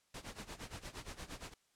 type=noise with tremolo; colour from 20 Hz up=pink; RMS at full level=-45 dBFS; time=0.14-1.54 s; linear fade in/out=5 ms; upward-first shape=sine; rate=8.6 Hz; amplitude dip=85%; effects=white hiss -75 dBFS RMS until 1.75 s + low-pass 9000 Hz 12 dB/octave